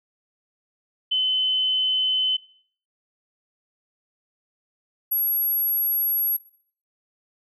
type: tone pair in turn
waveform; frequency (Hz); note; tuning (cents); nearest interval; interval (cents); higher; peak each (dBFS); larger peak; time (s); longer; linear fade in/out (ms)
sine; 3040 / 11478; F#7 / F9; +46 / +46; octave + major seventh; 2300; second; -19; neither; 1.11-2.37 / 5.11-6.37; neither; 10
effects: noise-tail reverb RT60 0.5 s tail -17 dB re dry